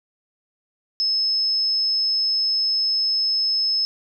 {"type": "tone", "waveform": "sine", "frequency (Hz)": 5200, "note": "E8", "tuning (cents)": -24, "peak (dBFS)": -18, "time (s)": [1, 3.85], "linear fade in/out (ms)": 0, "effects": []}